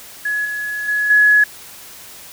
sine tone with level steps, 1690 Hz, G#6, 30 cents sharp, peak -17 / -21 / -15 / -8 dBFS, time 0.25-1.44 s, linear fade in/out 5 ms, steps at 0.45 / 0.88 / 1.1 s, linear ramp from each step 5 ms, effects white hiss -38 dBFS RMS until 2.32 s

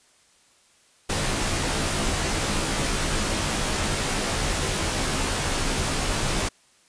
pink noise with comb filter, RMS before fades -25 dBFS, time 1.09-6.49 s, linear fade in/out 10 ms, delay 17 ms, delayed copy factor -0.95, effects white hiss -59 dBFS RMS until 6.88 s + resampled to 22050 Hz

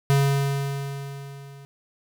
square tone with level ramp, 139.2 Hz, C#3, 8 cents sharp, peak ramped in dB -16 to -43 dBFS, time 0.1-1.65 s, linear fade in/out 0 ms, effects none

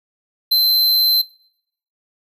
square tone, 4092 Hz, C8, 39 cents flat, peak -12 dBFS, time 0.51-1.22 s, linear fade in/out 10 ms, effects noise-tail reverb RT60 0.7 s tail -21 dB re dry

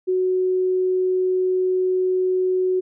sine tone, 370 Hz, F#4, in tune, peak -17 dBFS, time 0.07-2.81 s, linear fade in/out 20 ms, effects none

